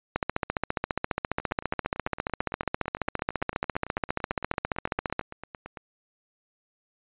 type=two click trains; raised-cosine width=0.5 ms; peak=-10 / -23 dBFS; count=75 / 40; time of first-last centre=0.16-5.194 / 1.4-5.772 s; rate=14.7 / 8.92 Hz; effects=resampled to 8000 Hz